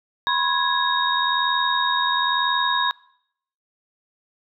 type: tone cluster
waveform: sine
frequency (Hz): 988 / 1069 / 1662 / 3750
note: B5 / C6 / G#6 / A#7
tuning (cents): 0 / +37 / +1 / +10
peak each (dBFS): -24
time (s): 0.27-2.91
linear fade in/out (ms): 0
effects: noise-tail reverb RT60 0.7 s tail -23 dB re dry